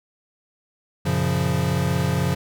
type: chord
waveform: square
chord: Gb major seventh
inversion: none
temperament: equal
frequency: 92.5 / 116.54 / 138.59 / 174.61 Hz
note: Gb2 / Bb2 / Db3 / F3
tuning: 0 / 0 / 0 / 0 cents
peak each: -27 / -30 / -24 / -25 dBFS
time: 1.05-2.35 s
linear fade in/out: 10 ms
effects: none